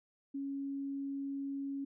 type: tone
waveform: sine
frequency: 276.7 Hz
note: C#4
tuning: 3 cents flat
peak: -36 dBFS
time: 0.34-1.85 s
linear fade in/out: 10 ms
effects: none